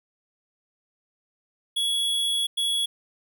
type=tone bursts at uneven times; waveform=square; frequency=3361 Hz; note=G#7; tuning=20 cents sharp; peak=-23 dBFS; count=2; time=1.76-2.47 / 2.57-2.86 s; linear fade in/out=10 ms; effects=none